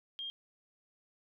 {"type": "tone", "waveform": "sine", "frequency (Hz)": 3215, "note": "G7", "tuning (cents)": 43, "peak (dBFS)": -38, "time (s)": [0.19, 0.3], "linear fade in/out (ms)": 0, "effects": []}